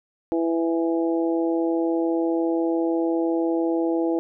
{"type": "harmonic tone", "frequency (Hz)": 165.8, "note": "E3", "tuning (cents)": 10, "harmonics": [2, 3, 4, 5], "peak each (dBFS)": [-21, -27, -31, -34], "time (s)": [0.32, 4.19], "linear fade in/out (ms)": 0, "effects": []}